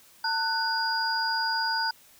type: tone cluster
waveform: sine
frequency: 896 / 1486 / 4847 Hz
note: A5 / F#6 / D#8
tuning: +31 / +7 / -46 cents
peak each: -29 dBFS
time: 0.24-1.91 s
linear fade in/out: 5 ms
effects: white hiss -56 dBFS RMS until 2.19 s